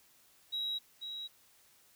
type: tone with echo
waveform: sine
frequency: 3853 Hz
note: B7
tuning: 44 cents flat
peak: -32 dBFS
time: 0.52-0.79 s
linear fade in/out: 20 ms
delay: 490 ms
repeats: 1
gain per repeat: -7 dB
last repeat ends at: 1.28 s
effects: tanh soft clip ceiling -30 dBFS + white hiss -65 dBFS RMS until 1.95 s